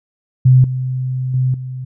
sine tone with level steps, 128.6 Hz, C3, 30 cents flat, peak -5 / -17 / -12 / -23 dBFS, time 0.45-1.85 s, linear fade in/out 10 ms, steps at 0.64 / 1.34 / 1.54 s, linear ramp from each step 2 ms, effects none

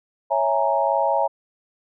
sine chord, A# half-diminished seventh, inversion first, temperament equal, 554.4 / 659.3 / 830.6 / 932.3 Hz, C#5 / E5 / G#5 / A#5, 0 / 0 / 0 / 0 cents, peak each -23 dBFS, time 0.3-1.28 s, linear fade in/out 20 ms, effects none

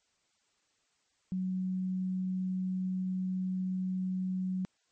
sine tone, 185.8 Hz, F#3, 7 cents sharp, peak -30 dBFS, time 1.32-4.65 s, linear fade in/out 0 ms, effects white hiss -74 dBFS RMS until 4.91 s + MP3 32 kbps

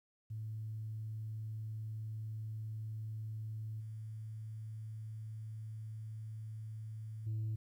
sine tone with level steps, 109.4 Hz, A2, 9 cents flat, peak -39 / -42 / -33 dBFS, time 0.3-7.56 s, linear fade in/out 10 ms, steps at 3.8 / 7.26 s, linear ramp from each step 10 ms, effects tanh soft clip ceiling -33 dBFS + 12-bit

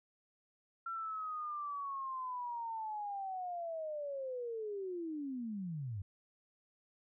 sine linear sweep, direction down, 1363 to 90.6 Hz, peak -38 dBFS, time 0.86-6.02 s, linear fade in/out 5 ms, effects none

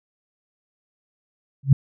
sine tone with exponential growth, 136.6 Hz, C#3, 25 cents flat, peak -5 dBFS, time 1.63-1.73 s, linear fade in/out 5 ms, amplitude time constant 20 ms, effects none

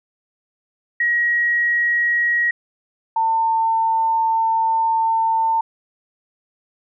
sine tone pair in turn, 1900 / 899.3 Hz, A#6 / A5, +33 / +38 cents, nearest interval octave + minor second, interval 1295 cents, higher first, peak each -15 dBFS, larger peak neither, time 1-2.51 / 3.16-5.61 s, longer second, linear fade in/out 5 ms, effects none

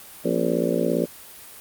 harmonic tone with a mistuned harmonic, 57.6 Hz, A#1, 20 cents flat, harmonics 3 / 4 / 5 / 6 / 7 / 8 / 9 / 10, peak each -28 / -28 / -28 / -28 / -28 / -28 / -28 / -28 dBFS, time 0.24-1.06 s, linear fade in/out 20 ms, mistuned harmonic 5, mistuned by -110 cents, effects white hiss -43 dBFS RMS until 1.6 s + Opus 32 kbps

